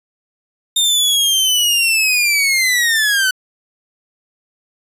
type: linear sweep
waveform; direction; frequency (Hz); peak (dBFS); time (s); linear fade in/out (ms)
sawtooth; down; 3656 to 1491; -9; 0.76-3.31; 5
effects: resampled to 32000 Hz